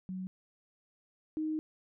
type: tone pair in turn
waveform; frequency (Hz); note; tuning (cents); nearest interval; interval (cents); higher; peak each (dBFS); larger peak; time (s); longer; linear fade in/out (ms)
sine; 186.3 / 311.5; F#3 / D#4; +12 / +2; major sixth; 890; second; -36 / -31; second; 0.09-0.27 / 1.37-1.59; second; 0
effects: none